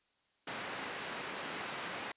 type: band-pass noise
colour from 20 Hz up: white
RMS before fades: -42 dBFS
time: 0.47-2.12 s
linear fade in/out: 5 ms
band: 160 to 2200 Hz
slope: 12 dB/octave
effects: white hiss -75 dBFS RMS until 2.16 s + resampled to 8000 Hz